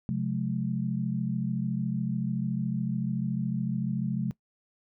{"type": "tone cluster", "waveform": "sine", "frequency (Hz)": [133.3, 179.6, 213.4], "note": ["C3", "F3", "G#3"], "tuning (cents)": [33, 49, 47], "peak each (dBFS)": -31, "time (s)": [0.09, 4.31], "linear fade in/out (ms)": 0, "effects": ["noise-tail reverb RT60 0.1 s tail -20 dB re dry"]}